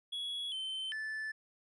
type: tone with pitch steps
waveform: triangle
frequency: 3357 / 3084 / 1749 Hz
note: G#7 / G7 / A6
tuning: +18 / -29 / -11 cents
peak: -35 dBFS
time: 0.12-1.32 s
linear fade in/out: 10 ms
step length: 400 ms
effects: resampled to 24000 Hz